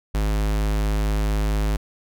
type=tone; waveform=square; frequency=52.2 Hz; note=G#1; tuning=10 cents sharp; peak=-20 dBFS; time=0.14-1.77 s; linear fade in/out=10 ms; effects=none